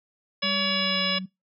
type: harmonic tone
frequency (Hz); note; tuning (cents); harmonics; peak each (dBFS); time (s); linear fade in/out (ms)
567; C#5; +39; 1 / 2 / 3 / 4 / 5 / 6 / 7 / 9; -33 / -33 / -34 / -31 / -30 / -30 / -34 / -30; 0.42-1.19; 10
type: tone with pitch glide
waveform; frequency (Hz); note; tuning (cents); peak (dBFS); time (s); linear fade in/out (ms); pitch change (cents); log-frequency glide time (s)
sine; 198.7 to 187.55; G3 to F#3; +24 to +24; -31; 0.43-1.26; 10; -100; 0.59-1.02
effects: noise-tail reverb RT60 0.2 s tail -24 dB re dry